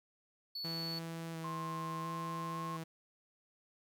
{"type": "tone", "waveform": "triangle", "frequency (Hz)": 4435, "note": "C#8", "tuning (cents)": 0, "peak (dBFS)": -38, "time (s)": [0.55, 0.99], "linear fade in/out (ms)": 5}
{"type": "tone with vibrato", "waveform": "sawtooth", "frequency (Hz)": 163.9, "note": "E3", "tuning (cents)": -10, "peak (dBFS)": -37, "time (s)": [0.64, 2.84], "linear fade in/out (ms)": 10, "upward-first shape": "square", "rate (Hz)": 0.71, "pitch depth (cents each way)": 12}
{"type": "tone with pitch glide", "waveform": "sine", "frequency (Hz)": [1058, 1073.4], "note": ["C6", "C6"], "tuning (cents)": [19, 44], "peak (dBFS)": -40, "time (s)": [1.44, 2.77], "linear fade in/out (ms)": 5, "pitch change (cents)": 25, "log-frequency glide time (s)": [2.5, 2.58]}
{"effects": ["12-bit"]}